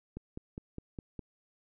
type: click train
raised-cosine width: 3 ms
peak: -27 dBFS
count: 6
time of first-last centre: 0.17-1.192 s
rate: 4.89 Hz
effects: none